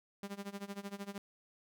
sawtooth tone with tremolo, 200 Hz, G3, 35 cents sharp, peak -35 dBFS, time 0.23-1.18 s, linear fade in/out 0 ms, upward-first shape sine, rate 13 Hz, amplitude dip 90%, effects none

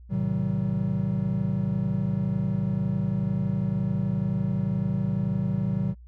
triangle chord, A diminished seventh, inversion none, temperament just, 110 / 132 / 158.4 / 190.08 Hz, A2 / C3 / Eb3 / Gb3, 0 / +16 / +31 / +47 cents, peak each -29 / -28 / -28 / -25 dBFS, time 0.09-5.95 s, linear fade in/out 50 ms, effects added 60 Hz sine -44 dBFS peak until 6.07 s

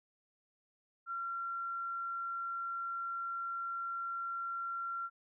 sine tone, 1370 Hz, F6, 34 cents flat, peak -36 dBFS, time 1.06-5.1 s, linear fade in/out 50 ms, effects none

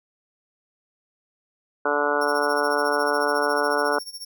harmonic tone, 145.8 Hz, D3, 12 cents flat, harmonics 2 / 3 / 4 / 5 / 6 / 7 / 8 / 9 / 10, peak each -32 / -26 / -26 / -31 / -29 / -30 / -31 / -30 / -26 dBFS, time 1.85-3.99 s, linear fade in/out 5 ms
sawtooth tone with tremolo, 5500 Hz, F8, 27 cents flat, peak -29 dBFS, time 2.21-4.25 s, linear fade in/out 5 ms, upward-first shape sine, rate 14 Hz, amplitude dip 85%
effects none

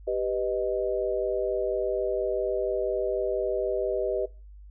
sine chord, G augmented, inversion none, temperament equal with one note detuned, 392 / 496.2 / 622.3 Hz, G4 / B4 / D#5, 0 / +8 / 0 cents, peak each -29 dBFS, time 0.07-4.26 s, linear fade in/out 10 ms, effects noise-tail reverb RT60 0.3 s tail -21 dB re dry + added 50 Hz sine -44 dBFS peak until 4.7 s

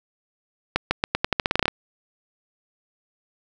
accelerating click train, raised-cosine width 0.3 ms, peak -3 dBFS, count 14, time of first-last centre 0.76-1.681 s, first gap 150 ms, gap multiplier 0.86, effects none

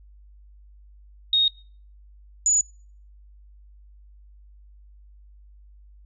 sine tone pair in turn, 3729 / 6910 Hz, A#7 / A8, 0 / -32 cents, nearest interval major seventh, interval 1068 cents, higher second, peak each -16 dBFS, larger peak neither, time 1.33-1.48 / 2.46-2.61 s, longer neither, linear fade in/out 2 ms, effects noise-tail reverb RT60 0.5 s tail -26 dB re dry + added 50 Hz sine -47 dBFS peak until 6.05 s

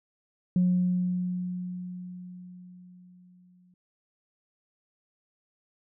sine tone with exponential decay, 180.3 Hz, F#3, 45 cents flat, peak -18 dBFS, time 0.56-3.74 s, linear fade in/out 2 ms, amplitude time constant 690 ms, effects tanh soft clip ceiling -16 dBFS

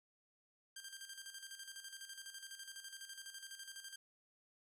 10% pulse tone with tremolo, 1586 Hz, G6, 20 cents sharp, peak -39 dBFS, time 0.76-3.96 s, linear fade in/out 5 ms, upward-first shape square, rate 12 Hz, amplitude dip 60%, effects 13-bit

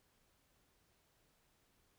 silence, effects pink hiss -75 dBFS RMS until 1.98 s

